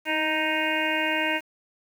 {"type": "harmonic tone with a mistuned harmonic", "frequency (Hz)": 311.1, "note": "D#4", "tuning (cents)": 0, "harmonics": [1, 2, 3, 5, 6, 7, 8, 9], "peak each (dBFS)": [-31, -31, -31, -31, -31, -31, -31, -31], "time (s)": [0.05, 1.41], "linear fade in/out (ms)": 50, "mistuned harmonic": 1, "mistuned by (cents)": 25, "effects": ["8-bit"]}